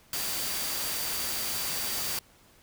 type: tone in noise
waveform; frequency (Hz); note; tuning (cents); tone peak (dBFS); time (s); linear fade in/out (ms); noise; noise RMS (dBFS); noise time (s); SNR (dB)
sine; 4665; D8; -12; -39; 0.13-2.19; 2; white; -32; 0.13-2.19; -10
effects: pink hiss -59 dBFS RMS until 2.62 s